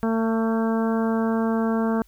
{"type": "harmonic tone", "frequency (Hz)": 224.9, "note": "A3", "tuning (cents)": 38, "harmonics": [1, 2, 3, 4, 5, 6, 7], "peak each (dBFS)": [-21, -27, -31, -33, -35, -37, -38], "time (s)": [0.03, 2.02], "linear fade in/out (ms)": 0, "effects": ["added 50 Hz sine -53 dBFS peak until 2.07 s", "white hiss -62 dBFS RMS until 2.07 s"]}